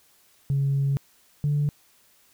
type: tone pair in turn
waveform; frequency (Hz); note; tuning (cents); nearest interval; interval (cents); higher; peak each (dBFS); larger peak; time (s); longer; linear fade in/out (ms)
sine; 138.59 / 146.14; C#3 / D3; 0 / -8; minor second; 92; second; -19; neither; 0.5-0.97 / 1.44-1.69; first; 0
effects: tanh soft clip ceiling -17 dBFS + white hiss -60 dBFS RMS until 2.33 s